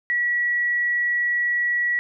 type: tone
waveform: sine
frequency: 1932 Hz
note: B6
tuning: 39 cents flat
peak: -19 dBFS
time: 0.1-1.99 s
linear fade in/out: 0 ms
effects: none